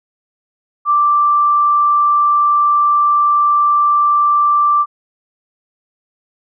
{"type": "tone", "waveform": "sine", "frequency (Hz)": 1174.7, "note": "D6", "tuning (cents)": 0, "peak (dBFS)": -9, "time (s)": [0.85, 4.86], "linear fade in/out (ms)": 50, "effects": []}